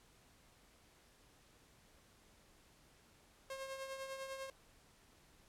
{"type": "tone with tremolo", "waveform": "sawtooth", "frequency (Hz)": 536, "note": "C5", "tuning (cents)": 42, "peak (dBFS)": -38, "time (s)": [3.5, 4.5], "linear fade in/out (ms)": 2, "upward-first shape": "triangle", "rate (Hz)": 10, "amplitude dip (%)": 55, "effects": ["pink hiss -67 dBFS RMS until 5.48 s", "low-pass 12000 Hz 12 dB/octave"]}